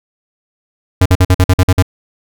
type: tone bursts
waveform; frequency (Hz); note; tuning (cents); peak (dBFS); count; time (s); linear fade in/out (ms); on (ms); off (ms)
square; 92.1; F#2; -7; -6; 9; 1.01-1.825; 5; 47; 49
effects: none